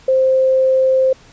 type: tone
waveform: sine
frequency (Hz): 524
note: C5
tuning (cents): +2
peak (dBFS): -10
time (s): 0.08-1.13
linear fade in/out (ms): 5
effects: pink hiss -46 dBFS RMS until 1.32 s + resampled to 16000 Hz